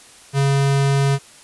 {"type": "tone", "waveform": "square", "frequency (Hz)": 138.59, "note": "C#3", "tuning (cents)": 0, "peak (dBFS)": -15, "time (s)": [0.33, 1.19], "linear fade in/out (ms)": 50, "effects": ["white hiss -45 dBFS RMS until 1.43 s", "resampled to 24000 Hz"]}